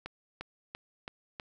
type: accelerating click train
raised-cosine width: 0.3 ms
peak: -23 dBFS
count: 5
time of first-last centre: 0.06-1.398 s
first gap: 350 ms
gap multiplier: 0.97
effects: none